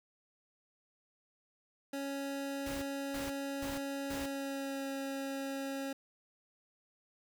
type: tone with pitch glide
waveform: 25% pulse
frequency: 277.2 to 273.1 Hz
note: C#4 to C#4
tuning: 0 to -26 cents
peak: -33 dBFS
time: 1.93-5.93 s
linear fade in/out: 5 ms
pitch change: -26 cents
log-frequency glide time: 4.07-4.89 s
type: noise bursts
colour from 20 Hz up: pink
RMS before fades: -44 dBFS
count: 4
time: 2.66-4.26 s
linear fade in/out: 5 ms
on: 160 ms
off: 320 ms
effects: none